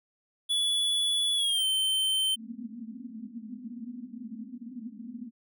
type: tone with pitch glide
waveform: square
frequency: 3418 to 3098 Hz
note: G#7 to G7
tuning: +49 to -21 cents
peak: -25 dBFS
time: 0.49-2.36 s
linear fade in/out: 20 ms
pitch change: -170 cents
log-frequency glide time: 1.35-1.64 s
type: band-pass noise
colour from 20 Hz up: pink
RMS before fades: -41 dBFS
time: 2.36-5.31 s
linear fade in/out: 50 ms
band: 220 to 250 Hz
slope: 96 dB/octave
effects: none